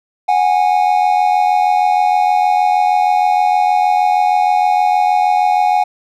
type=tone pair together; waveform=triangle; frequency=735 / 821.4 Hz; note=F#5 / G#5; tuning=-12 / -19 cents; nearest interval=major second; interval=193 cents; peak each=-11 dBFS; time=0.28-5.84 s; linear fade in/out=10 ms; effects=none